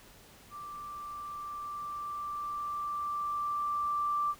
sine tone with level ramp, 1174.7 Hz, D6, in tune, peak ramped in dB -41 to -27 dBFS, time 0.5-4.35 s, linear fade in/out 50 ms, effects pink hiss -56 dBFS RMS until 4.39 s

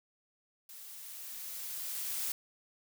blue noise with level ramp, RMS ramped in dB -50 to -35 dBFS, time 0.69-2.32 s, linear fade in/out 2 ms, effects none

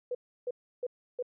sine tone bursts, 493.9 Hz, B4, in tune, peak -30 dBFS, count 4, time 0.11-1.226 s, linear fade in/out 5 ms, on 39 ms, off 320 ms, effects none

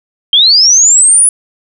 sine linear sweep, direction up, 3134 to 10000 Hz, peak -3 dBFS, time 0.33-1.29 s, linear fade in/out 2 ms, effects none

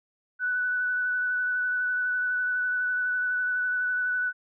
sine tone with vibrato, 1488 Hz, F#6, 9 cents sharp, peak -24 dBFS, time 0.39-4.33 s, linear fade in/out 50 ms, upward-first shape sine, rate 12 Hz, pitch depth 15 cents each way, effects none

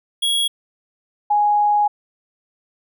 square / sine tone pair in turn, 3322 / 830.5 Hz, G#7 / G#5, 0 / 0 cents, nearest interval 2 octaves, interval 2400 cents, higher first, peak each -17 / -13 dBFS, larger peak second, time 0.22-0.48 / 1.3-1.88 s, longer second, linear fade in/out 10 ms, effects none

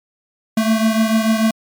square beating tone pair, 220 / 226.8 Hz, A3 / A#3, 0 / -47 cents, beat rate 6.8 Hz, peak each -15 / -20 dBFS, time 0.57-1.51 s, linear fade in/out 5 ms, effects MP3 96 kbps

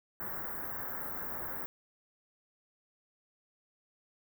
white band-stop noise, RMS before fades -39 dBFS, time 0.2-1.66 s, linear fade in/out 0 ms, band 1800 to 15000 Hz, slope 48 dB/octave, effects none

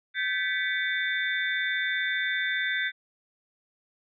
sine tone cluster, 1545 / 1720 / 1977 / 2250 / 3561 Hz, G6 / A6 / B6 / C#7 / A7, -26 / -40 / +1 / +25 / +20 cents, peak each -30 / -34 / -30 / -35 / -34 dBFS, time 0.14-2.92 s, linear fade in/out 50 ms, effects none

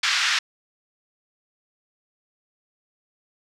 pink band-pass noise, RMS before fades -22 dBFS, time 0.03-0.39 s, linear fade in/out 5 ms, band 1400 to 5600 Hz, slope 24 dB/octave, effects none

